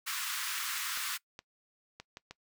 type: high-pass noise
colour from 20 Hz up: pink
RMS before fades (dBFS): -36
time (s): 0.06-1.18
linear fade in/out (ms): 20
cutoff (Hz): 1100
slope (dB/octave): 48
type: clicks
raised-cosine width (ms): 0.2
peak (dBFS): -27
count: 5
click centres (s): 0.974 / 1.391 / 2 / 2.171 / 2.31
effects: noise-tail reverb RT60 0.1 s tail -22 dB re dry